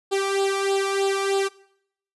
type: tone with flanger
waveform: sawtooth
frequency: 392 Hz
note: G4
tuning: in tune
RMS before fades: -23 dBFS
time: 0.11-1.49 s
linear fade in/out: 20 ms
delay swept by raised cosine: 0.24 to 0.89 ms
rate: 3.2 Hz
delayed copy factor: +0.8
effects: noise-tail reverb RT60 0.7 s tail -21 dB re dry + resampled to 24000 Hz